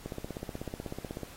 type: click train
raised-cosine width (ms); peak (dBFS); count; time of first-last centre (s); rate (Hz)
2; -23; 20; 0.06-1.233; 16.2
effects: pink hiss -51 dBFS RMS until 1.36 s + AAC 48 kbps